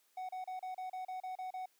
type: tone bursts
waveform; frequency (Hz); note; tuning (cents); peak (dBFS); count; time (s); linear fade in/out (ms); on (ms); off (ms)
triangle; 744; F#5; +9; -37; 10; 0.17-1.658; 5; 120; 32
effects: white hiss -73 dBFS RMS until 1.79 s + high-pass 300 Hz 12 dB/octave